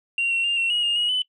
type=tone with pitch steps; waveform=sine; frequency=2761 / 2728 / 2798 / 2723 / 2893 / 2830 / 2895 / 3009 Hz; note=F7 / F7 / F7 / F7 / F#7 / F7 / F#7 / F#7; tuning=-20 / -41 / +3 / -44 / -40 / +22 / -38 / +28 cents; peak=-18 dBFS; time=0.18-1.22 s; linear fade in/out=2 ms; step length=130 ms; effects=noise-tail reverb RT60 0.1 s tail -22 dB re dry + tanh soft clip ceiling -17 dBFS